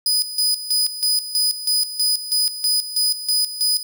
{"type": "tone with tremolo", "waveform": "sawtooth", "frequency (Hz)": 4978, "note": "D#8", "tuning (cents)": 0, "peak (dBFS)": -13, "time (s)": [0.06, 3.83], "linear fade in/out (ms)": 2, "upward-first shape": "square", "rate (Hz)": 3.1, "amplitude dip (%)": 75, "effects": []}